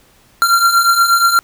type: beating tone pair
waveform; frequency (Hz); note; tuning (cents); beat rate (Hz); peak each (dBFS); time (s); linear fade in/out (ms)
square; 1371 / 1379.4; F6 / F6; -32 / -22; 8.4; -16 / -11; 0.42-1.39; 0
effects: pink hiss -50 dBFS RMS until 1.43 s